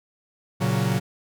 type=chord; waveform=45% pulse; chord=F# major; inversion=first; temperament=equal; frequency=116.54 / 138.59 / 185 Hz; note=A#2 / C#3 / F#3; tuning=0 / 0 / 0 cents; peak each=-25 dBFS; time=0.6-1 s; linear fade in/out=20 ms; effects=none